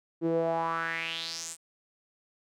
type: tone with band-pass filter sweep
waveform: sawtooth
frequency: 164.81 Hz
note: E3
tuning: in tune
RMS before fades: -31 dBFS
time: 0.21-1.57 s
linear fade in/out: 50 ms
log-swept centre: 340 to 8700 Hz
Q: 4.6
effects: none